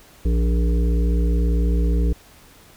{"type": "harmonic tone with a mistuned harmonic", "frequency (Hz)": 58.3, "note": "A#1", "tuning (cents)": 1, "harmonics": [1, 3, 5, 7, 8], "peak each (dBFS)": [-16, -26, -30, -33, -34], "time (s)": [0.25, 2.13], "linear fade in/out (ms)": 5, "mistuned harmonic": 3, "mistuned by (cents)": -17, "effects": ["pink hiss -49 dBFS RMS until 2.76 s"]}